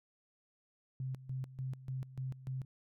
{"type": "tone with tremolo", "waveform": "sine", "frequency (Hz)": 130.81, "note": "C3", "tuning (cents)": 0, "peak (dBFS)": -36, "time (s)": [1, 2.65], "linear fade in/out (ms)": 2, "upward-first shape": "square", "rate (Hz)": 3.4, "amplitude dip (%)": 80, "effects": []}